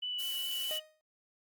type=tone with vibrato; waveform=sine; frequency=2970 Hz; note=F#7; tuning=6 cents sharp; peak=-34 dBFS; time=0.02-0.8 s; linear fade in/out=10 ms; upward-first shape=sine; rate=4.9 Hz; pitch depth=8 cents each way
type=noise; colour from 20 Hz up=blue; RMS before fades=-41 dBFS; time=0.18-0.79 s; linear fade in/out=20 ms
type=tone with exponential decay; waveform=45% pulse; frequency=622.3 Hz; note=D#5; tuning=in tune; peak=-37 dBFS; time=0.71-1.01 s; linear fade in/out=0 ms; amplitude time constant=64 ms
effects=Opus 24 kbps